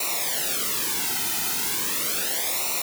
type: noise with flanger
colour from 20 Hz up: white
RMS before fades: -26 dBFS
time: 0-2.82 s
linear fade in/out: 5 ms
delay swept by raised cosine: 0.61 to 1.81 ms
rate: 0.37 Hz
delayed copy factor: -0.95
effects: none